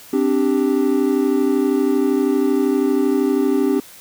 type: chord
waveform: triangle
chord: C suspended second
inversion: none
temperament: just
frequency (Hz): 261.6 / 294.3 / 392.4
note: C4 / D4 / G4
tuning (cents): 0 / +4 / +2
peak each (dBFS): -17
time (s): 0.13-3.8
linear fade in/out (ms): 5
effects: white hiss -42 dBFS RMS until 4 s